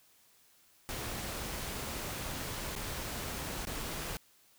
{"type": "noise with dropouts", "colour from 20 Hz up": "pink", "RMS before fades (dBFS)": -39, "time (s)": [0.89, 4.17], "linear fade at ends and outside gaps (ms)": 0, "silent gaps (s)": [[2.753, 2.762], [3.652, 3.67]], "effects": ["white hiss -65 dBFS RMS until 4.58 s"]}